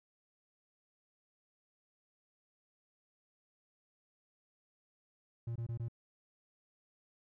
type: tone bursts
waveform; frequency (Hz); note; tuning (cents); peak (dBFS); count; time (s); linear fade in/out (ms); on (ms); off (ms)
triangle; 116.54; A#2; 0; -34; 4; 5.47-5.884; 5; 87; 22
effects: none